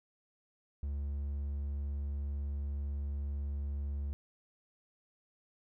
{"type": "tone", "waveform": "triangle", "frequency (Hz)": 71, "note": "C#2", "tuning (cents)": 42, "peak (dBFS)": -32, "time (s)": [0.83, 4.13], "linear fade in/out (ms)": 0, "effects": []}